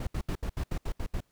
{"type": "noise bursts", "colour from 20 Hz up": "brown", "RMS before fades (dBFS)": -31, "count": 9, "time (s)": [0, 1.206], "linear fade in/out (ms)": 5, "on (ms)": 70, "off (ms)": 72, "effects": ["pink hiss -72 dBFS RMS until 1.31 s"]}